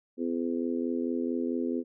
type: harmonic tone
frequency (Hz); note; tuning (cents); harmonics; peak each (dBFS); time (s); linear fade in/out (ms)
84.5; E2; +43; 3 / 4 / 5 / 6; -30 / -33 / -35 / -40; 0.17-1.84; 50
effects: none